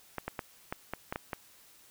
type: clicks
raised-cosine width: 0.5 ms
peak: -19 dBFS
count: 8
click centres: 0.183 / 0.28 / 0.392 / 0.725 / 0.936 / 1.125 / 1.159 / 1.332 s
effects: white hiss -59 dBFS RMS until 1.9 s